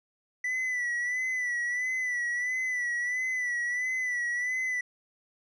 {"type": "tone with vibrato", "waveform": "triangle", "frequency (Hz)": 1975.5, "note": "B6", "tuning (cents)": 0, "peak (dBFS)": -26, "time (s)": [0.44, 4.81], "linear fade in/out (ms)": 5, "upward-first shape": "sine", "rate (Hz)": 1.5, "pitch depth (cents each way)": 54, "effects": ["resampled to 22050 Hz"]}